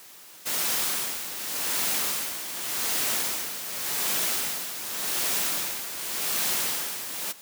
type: noise with tremolo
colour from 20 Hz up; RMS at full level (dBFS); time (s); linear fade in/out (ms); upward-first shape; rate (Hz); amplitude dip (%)
white; -26; 0.45-7.33; 20; sine; 0.87; 65
effects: white hiss -48 dBFS RMS until 7.41 s + high-pass 150 Hz 12 dB/octave